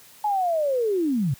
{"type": "linear sweep", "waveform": "sine", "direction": "down", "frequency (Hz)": [857, 120], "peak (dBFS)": -20, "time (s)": [0.24, 1.34], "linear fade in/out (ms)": 5, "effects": ["white hiss -50 dBFS RMS until 1.39 s", "high-pass 60 Hz 12 dB/octave"]}